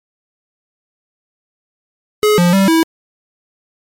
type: tone with pitch steps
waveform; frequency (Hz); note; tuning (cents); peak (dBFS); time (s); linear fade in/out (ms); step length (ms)
square; 422.9 / 175.2 / 194.4 / 326; G#4 / F3 / G3 / E4; +31 / +6 / -14 / -19; -9; 2.23-2.83; 0; 150
effects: MP3 64 kbps